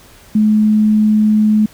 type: tone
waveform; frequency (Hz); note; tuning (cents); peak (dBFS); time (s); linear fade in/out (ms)
sine; 213.8; A3; -49; -8; 0.35-1.66; 5
effects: pink hiss -43 dBFS RMS until 1.73 s